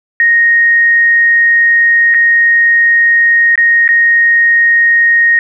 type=tone with dropouts; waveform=sine; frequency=1864.7 Hz; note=A#6; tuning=in tune; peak=-5 dBFS; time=0.2-5.39 s; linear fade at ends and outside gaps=1 ms; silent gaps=2.141-2.145 / 3.556-3.577 / 3.878-3.889 s; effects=none